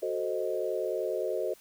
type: chord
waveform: sine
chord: F# diminished seventh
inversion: none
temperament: equal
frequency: 370 / 440 / 523.3 / 622.3 Hz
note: F#4 / A4 / C5 / Eb5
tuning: 0 / 0 / 0 / 0 cents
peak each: -34 dBFS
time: 0.02-1.54 s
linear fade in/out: 10 ms
effects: white hiss -58 dBFS RMS until 1.6 s